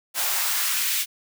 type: noise with high-pass filter sweep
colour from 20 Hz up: white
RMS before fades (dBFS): -24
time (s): 0.14-1.06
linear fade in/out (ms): 50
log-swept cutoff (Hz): 610 to 2500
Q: 1.2
effects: none